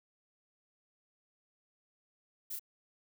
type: noise with echo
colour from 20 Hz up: violet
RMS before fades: -40 dBFS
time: 2.5-2.56 s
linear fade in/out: 10 ms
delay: 35 ms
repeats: 1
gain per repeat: -2 dB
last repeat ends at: 2.595 s
effects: none